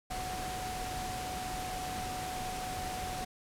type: tone in noise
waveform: sine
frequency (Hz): 740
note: F#5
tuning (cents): 0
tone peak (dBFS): -38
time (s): 0.1-3.25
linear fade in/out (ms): 10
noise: pink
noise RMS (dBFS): -40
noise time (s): 0.1-3.25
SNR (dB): -1
effects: low-pass 12000 Hz 12 dB/octave